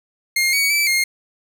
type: tone with pitch steps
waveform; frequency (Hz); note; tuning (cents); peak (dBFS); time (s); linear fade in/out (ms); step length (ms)
sawtooth; 2127 / 2249 / 2314 / 2131; C7 / C#7 / D7 / C7; +28 / +24 / -26 / +31; -12; 0.36-1.04; 5; 170
effects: none